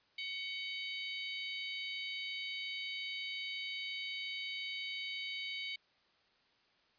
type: harmonic tone with a mistuned harmonic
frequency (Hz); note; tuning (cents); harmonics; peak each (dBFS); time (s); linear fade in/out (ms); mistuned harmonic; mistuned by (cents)
760; F#5; +46; 3 / 4 / 5 / 6; -42 / -44 / -46 / -48; 0.18-5.76; 5; 3; -35
effects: white hiss -71 dBFS RMS until 6.98 s + resampled to 11025 Hz